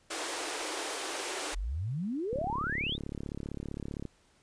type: high-pass noise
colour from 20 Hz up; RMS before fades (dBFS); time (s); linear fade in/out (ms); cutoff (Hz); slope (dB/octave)
pink; -36; 0.1-1.55; 10; 290; 96
type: exponential sweep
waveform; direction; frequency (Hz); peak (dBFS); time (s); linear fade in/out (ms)
sine; up; 36.43 to 3916; -31; 1.52-2.98; 50
type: click train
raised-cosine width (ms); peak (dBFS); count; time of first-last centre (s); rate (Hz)
3; -25; 62; 2.33-4.053; 35.4
effects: pink hiss -66 dBFS RMS until 4.42 s + resampled to 22050 Hz